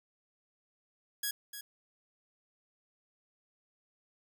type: tone with echo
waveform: 5% pulse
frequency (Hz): 1661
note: G#6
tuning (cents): 0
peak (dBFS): -21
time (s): 1.23-1.31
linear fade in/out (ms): 5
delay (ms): 300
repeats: 1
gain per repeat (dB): -10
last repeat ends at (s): 1.61
effects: none